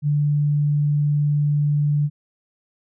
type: tone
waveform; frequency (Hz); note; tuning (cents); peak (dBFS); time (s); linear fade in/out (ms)
sine; 146.83; D3; 0; -16; 0.02-2.1; 50
effects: none